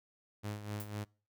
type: tone with tremolo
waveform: sawtooth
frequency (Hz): 104.4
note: G#2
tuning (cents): +10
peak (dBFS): -33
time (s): 0.43-1.05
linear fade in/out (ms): 20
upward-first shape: sine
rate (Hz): 4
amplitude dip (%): 65
type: noise with exponential decay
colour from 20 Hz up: violet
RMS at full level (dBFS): -42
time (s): 0.8-0.93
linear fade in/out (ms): 2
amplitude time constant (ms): 27
effects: noise-tail reverb RT60 0.4 s tail -26 dB re dry